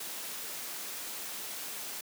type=noise; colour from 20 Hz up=white; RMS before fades=-40 dBFS; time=0-2.01 s; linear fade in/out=5 ms; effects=high-pass 200 Hz 12 dB/octave